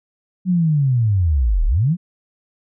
sine linear two-way sweep, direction down then up, 187.9 to 33.27 to 187.9 Hz, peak -13 dBFS, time 0.45-1.97 s, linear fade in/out 50 ms, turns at 1.66 s, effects none

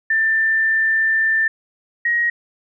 sine tone pair in turn, 1782 / 1888 Hz, A6 / A#6, +22 / +22 cents, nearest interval minor second, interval 100 cents, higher second, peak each -14 / -15 dBFS, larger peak first, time 0.1-1.48 / 2.05-2.3 s, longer first, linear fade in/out 5 ms, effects none

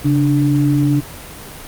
sine tone pair together, 138.61 / 293.7 Hz, C#3 / D4, 0 / 0 cents, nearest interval octave + minor second, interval 1300 cents, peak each -14 dBFS, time 0.04-1.01 s, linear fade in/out 20 ms, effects pink hiss -33 dBFS RMS until 1.67 s + Opus 32 kbps

